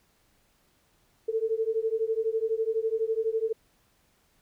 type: beating tone pair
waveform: sine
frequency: 440 / 452 Hz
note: A4 / A4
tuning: 0 / +47 cents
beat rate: 12 Hz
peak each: -28 dBFS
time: 1.28-3.53 s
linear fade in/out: 10 ms
effects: pink hiss -67 dBFS RMS until 4.41 s